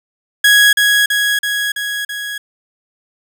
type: tone with echo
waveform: 30% pulse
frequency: 1662 Hz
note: G#6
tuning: 1 cent sharp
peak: -4 dBFS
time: 0.44-0.73 s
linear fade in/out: 5 ms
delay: 330 ms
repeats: 5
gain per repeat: -3 dB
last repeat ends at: 2.38 s
effects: none

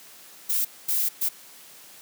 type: noise bursts at uneven times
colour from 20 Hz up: violet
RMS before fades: -24 dBFS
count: 3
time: 0.49-0.65 / 0.88-1.09 / 1.21-1.29 s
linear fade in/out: 10 ms
effects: white hiss -48 dBFS RMS until 2.01 s + high-pass 150 Hz 12 dB/octave

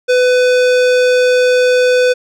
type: tone with hard clipping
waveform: sine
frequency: 500 Hz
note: B4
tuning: 21 cents sharp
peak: -10 dBFS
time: 0.08-2.14 s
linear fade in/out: 20 ms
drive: 18 dB
effects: none

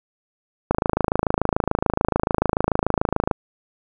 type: click train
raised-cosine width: 1 ms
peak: -3 dBFS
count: 71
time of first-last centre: 0.71-3.312 s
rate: 26.9 Hz
effects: none

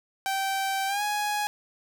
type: tone with pitch glide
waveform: sawtooth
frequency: 777 to 832.8 Hz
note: G5 to G#5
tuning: -16 to +5 cents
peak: -22 dBFS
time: 0.26-1.47 s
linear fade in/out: 0 ms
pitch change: +121 cents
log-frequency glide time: 0.87-1.02 s
effects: none

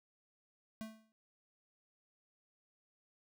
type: tone with exponential decay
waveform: square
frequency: 220 Hz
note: A3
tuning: in tune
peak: -40 dBFS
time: 0.81-1.12 s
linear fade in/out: 0 ms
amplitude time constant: 67 ms
effects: none

